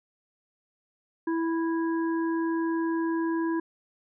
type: harmonic tone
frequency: 329.3 Hz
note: E4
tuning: 2 cents flat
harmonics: 1 / 3 / 5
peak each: -25 / -35 / -39 dBFS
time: 1.27-3.6 s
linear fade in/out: 5 ms
effects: none